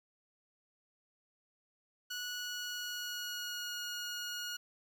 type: tone with pitch glide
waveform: 15% pulse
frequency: 1467 to 1441.8 Hz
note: F#6 to F#6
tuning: -15 to -45 cents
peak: -32 dBFS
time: 2.1-4.57 s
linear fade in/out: 10 ms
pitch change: -30 cents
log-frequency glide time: 2.28-3.77 s
effects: 11-bit